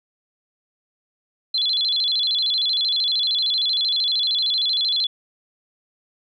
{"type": "tone with vibrato", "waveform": "sine", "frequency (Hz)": 3745, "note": "A#7", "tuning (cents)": 7, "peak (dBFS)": -18, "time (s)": [1.54, 5.07], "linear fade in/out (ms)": 5, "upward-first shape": "square", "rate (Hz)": 13, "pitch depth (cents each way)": 160, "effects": []}